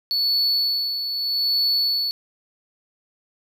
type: tone with tremolo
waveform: triangle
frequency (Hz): 4435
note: C#8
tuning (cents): 0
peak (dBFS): -16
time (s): 0.11-2.11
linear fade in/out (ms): 0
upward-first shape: sine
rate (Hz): 0.8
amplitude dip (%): 55
effects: none